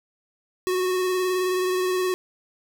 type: tone with vibrato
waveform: square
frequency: 368.2 Hz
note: F#4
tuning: 8 cents flat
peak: -22 dBFS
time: 0.67-2.14 s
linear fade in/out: 0 ms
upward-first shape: sine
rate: 19 Hz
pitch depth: 22 cents each way
effects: none